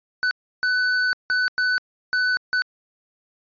square tone bursts at uneven times, 1498 Hz, F#6, 21 cents sharp, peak -19 dBFS, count 6, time 0.23-0.31 / 0.63-1.13 / 1.3-1.48 / 1.58-1.78 / 2.13-2.37 / 2.53-2.62 s, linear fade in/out 0 ms, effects resampled to 11025 Hz

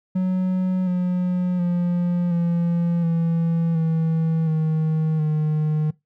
triangle tone with pitch steps, 185 / 180.15 / 175.43 / 170.83 / 166.35 / 161.98 / 157.74 / 153.6 Hz, F#3 / F#3 / F3 / F3 / E3 / E3 / D#3 / D#3, 0 / -46 / +8 / -38 / +16 / -30 / +24 / -22 cents, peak -16 dBFS, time 0.15-5.91 s, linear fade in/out 10 ms, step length 720 ms, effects noise-tail reverb RT60 0.2 s tail -22 dB re dry

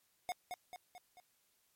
square tone with echo, 724 Hz, F#5, 38 cents flat, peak -36 dBFS, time 0.29-0.32 s, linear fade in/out 0 ms, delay 220 ms, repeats 4, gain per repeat -5 dB, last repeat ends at 1.2 s, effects white hiss -75 dBFS RMS until 1.75 s + MP3 64 kbps

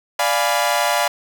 sawtooth chord, D diminished seventh, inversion none, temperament equal, 587.3 / 698.5 / 830.6 / 987.8 Hz, D5 / F5 / Ab5 / Cb6, 0 / 0 / 0 / 0 cents, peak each -18 / -17 / -19 / -19 dBFS, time 0.19-1.08 s, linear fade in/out 5 ms, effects none

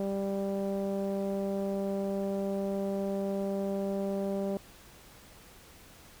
sawtooth tone with low-pass filter, 196.7 Hz, G3, 6 cents sharp, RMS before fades -32 dBFS, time 0-4.57 s, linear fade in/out 0 ms, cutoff 570 Hz, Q 2.7, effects pink hiss -54 dBFS RMS until 6.2 s

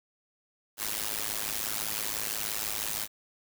white noise with amplitude modulation, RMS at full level -29 dBFS, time 0.77-3.08 s, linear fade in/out 50 ms, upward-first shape sine, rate 106 Hz, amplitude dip 95%, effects none

